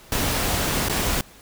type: noise with dropouts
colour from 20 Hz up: pink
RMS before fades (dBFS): -23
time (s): 0.12-1.21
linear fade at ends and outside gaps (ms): 2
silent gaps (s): 0.886-0.896
effects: pink hiss -48 dBFS RMS until 1.41 s